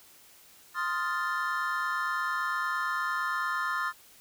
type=chord; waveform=triangle; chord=F dominant seventh; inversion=second; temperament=equal with one note detuned; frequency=1046.5 / 1248.1 / 1396.9 / 1760 Hz; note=C6 / Eb6 / F6 / A6; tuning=0 / +5 / 0 / 0 cents; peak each=-32 dBFS; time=0.74-3.93 s; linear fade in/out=50 ms; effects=white hiss -56 dBFS RMS until 4.2 s